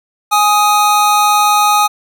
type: tone pair together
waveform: square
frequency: 831.9 / 1250 Hz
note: G#5 / D#6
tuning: +3 / +8 cents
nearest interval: perfect fifth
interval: 705 cents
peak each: -12 dBFS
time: 0.31-1.88 s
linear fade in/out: 20 ms
effects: none